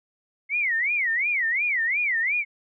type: tone with vibrato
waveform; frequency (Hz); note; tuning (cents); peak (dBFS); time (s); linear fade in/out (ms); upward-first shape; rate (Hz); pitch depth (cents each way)
sine; 2100; C7; +6; -21; 0.49-2.45; 50; sine; 2.8; 270
effects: none